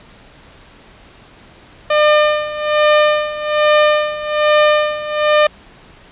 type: tone with tremolo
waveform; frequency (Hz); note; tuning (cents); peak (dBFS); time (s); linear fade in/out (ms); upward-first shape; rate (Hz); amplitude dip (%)
sawtooth; 602; D5; +43; -4; 1.9-5.47; 5; sine; 1.2; 80
effects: pink hiss -43 dBFS RMS until 6.11 s + resampled to 8000 Hz